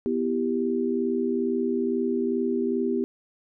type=chord; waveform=sine; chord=E minor; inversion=second; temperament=equal; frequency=246.9 / 329.6 / 392 Hz; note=B3 / E4 / G4; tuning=0 / 0 / 0 cents; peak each=-26 / -30 / -26 dBFS; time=0.06-3.04 s; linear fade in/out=0 ms; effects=none